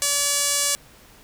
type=tone with band-pass filter; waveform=sawtooth; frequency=572 Hz; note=D5; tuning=46 cents flat; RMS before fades=-22 dBFS; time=0.02-0.75 s; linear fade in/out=0 ms; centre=7900 Hz; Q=1.6; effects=pink hiss -50 dBFS RMS until 1.23 s